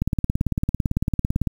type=click train; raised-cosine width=5 ms; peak=-8 dBFS; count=27; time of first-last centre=0.02-1.473 s; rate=17.9 Hz; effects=7-bit